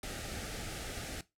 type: band-stop noise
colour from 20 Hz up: pink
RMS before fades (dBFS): -41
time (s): 0.03-1.21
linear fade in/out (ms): 2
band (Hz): 860 to 1200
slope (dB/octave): 96
effects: noise-tail reverb RT60 0.2 s tail -17 dB re dry + low-pass 11000 Hz 12 dB/octave